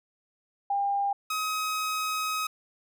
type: tone pair in turn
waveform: sine / sawtooth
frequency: 801 / 1267.1 Hz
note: G5 / D#6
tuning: +37 / +31 cents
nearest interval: minor sixth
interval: 794 cents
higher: second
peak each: -24 dBFS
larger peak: neither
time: 0.7-1.13 / 1.3-2.47 s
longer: second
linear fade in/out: 5 ms
effects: none